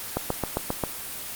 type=click train; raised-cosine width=1 ms; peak=-10 dBFS; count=6; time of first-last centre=0.17-0.838 s; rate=7.49 Hz; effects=white hiss -35 dBFS RMS until 1.35 s + Opus 24 kbps